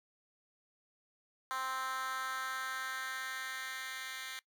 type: tone with high-pass filter sweep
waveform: 10% pulse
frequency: 261.6 Hz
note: C4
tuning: in tune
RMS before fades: -40 dBFS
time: 1.51-4.39 s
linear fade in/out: 0 ms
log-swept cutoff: 1100 to 2300 Hz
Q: 2.4
effects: noise-tail reverb RT60 0.1 s tail -20 dB re dry